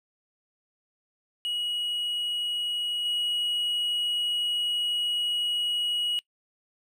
triangle tone with level steps, 2907 Hz, F#7, 31 cents flat, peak -26 / -24 dBFS, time 1.45-6.19 s, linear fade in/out 0 ms, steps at 3.05 s, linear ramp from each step 5 ms, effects noise-tail reverb RT60 0.1 s tail -23 dB re dry

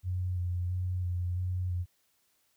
sine tone with vibrato, 90 Hz, F#2, 47 cents flat, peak -29 dBFS, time 0.03-1.86 s, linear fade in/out 50 ms, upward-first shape square, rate 1.5 Hz, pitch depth 21 cents each way, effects white hiss -72 dBFS RMS until 2.56 s

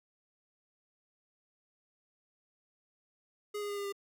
square tone with pitch steps, 415.3 / 411.2 / 407.2 / 403.2 / 399.3 Hz, G#4 / G#4 / G#4 / G4 / G4, 0 / -17 / -34 / +49 / +32 cents, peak -36 dBFS, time 3.54-3.925 s, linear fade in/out 10 ms, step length 77 ms, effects none

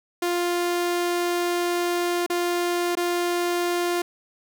sawtooth tone with dropouts, 349.9 Hz, F4, 3 cents sharp, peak -18 dBFS, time 0.22-4.02 s, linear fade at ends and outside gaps 5 ms, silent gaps 2.264-2.299 / 2.953-2.97 s, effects none

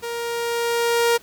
sawtooth tone with level ramp, 469.4 Hz, A#4, 12 cents sharp, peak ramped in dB -23 to -11 dBFS, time 0.02-1.18 s, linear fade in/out 20 ms, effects pink hiss -48 dBFS RMS until 1.22 s + high-pass 80 Hz 12 dB/octave

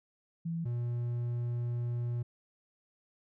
sine / triangle tone pair in turn, 166.3 / 119.96 Hz, E3 / B2, +16 / -50 cents, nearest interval tritone, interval 566 cents, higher first, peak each -32 / -29 dBFS, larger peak second, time 0.45-0.65 / 0.65-2.23 s, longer second, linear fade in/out 10 ms, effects none

